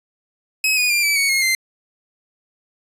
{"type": "tone with pitch steps", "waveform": "sawtooth", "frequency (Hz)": [2555, 2469, 2387, 2307, 2229, 2155, 2083], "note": ["D#7", "D#7", "D7", "D7", "C#7", "C#7", "C7"], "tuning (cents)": [45, -14, 28, -31, 9, -49, -8], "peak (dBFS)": -12, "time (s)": [0.64, 1.55], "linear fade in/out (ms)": 2, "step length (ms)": 130, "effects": ["resampled to 32000 Hz"]}